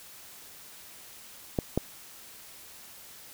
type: clicks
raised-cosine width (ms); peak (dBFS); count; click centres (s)
2; -12 / -11; 2; 1.588 / 1.776
effects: white hiss -49 dBFS RMS until 3.33 s